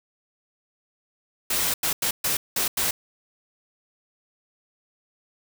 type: noise bursts at uneven times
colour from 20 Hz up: white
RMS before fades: -24 dBFS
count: 6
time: 1.5-1.74 / 1.83-1.93 / 2.02-2.11 / 2.24-2.37 / 2.56-2.68 / 2.77-2.91 s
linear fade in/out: 5 ms
effects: none